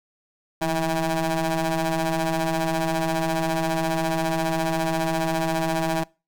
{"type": "ring-modulated tone", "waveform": "20% pulse", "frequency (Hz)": 159.9, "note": "D#3", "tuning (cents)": 48, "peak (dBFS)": -14, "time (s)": [0.61, 6.04], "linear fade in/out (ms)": 10, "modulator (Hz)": 487, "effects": ["noise-tail reverb RT60 0.3 s tail -24 dB re dry"]}